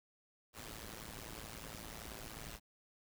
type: noise with amplitude modulation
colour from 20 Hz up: pink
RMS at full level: -45 dBFS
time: 0.53-2.6 s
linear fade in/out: 50 ms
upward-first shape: sine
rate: 111 Hz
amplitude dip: 90%
effects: none